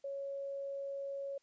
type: tone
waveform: sine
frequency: 554.4 Hz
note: C#5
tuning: in tune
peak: -38 dBFS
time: 0.04-1.38 s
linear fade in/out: 5 ms
effects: white hiss -75 dBFS RMS until 1.42 s + resampled to 16000 Hz